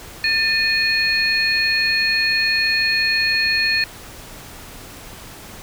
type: tone cluster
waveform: sine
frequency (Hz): 1788 / 2477 / 4303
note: A6 / D#7 / C8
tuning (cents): +27 / -8 / +48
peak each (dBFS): -20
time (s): 0.24-3.84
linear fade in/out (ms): 2
effects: pink hiss -38 dBFS RMS until 5.62 s